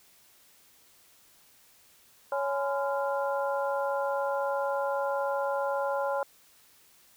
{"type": "harmonic tone with a mistuned harmonic", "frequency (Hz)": 278.4, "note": "C#4", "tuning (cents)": 8, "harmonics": [2, 3, 4, 5], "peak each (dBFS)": [-29, -33, -35, -37], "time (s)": [2.32, 6.23], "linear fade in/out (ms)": 2, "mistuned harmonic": 4, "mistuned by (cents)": -150, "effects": ["white hiss -60 dBFS RMS until 7.16 s"]}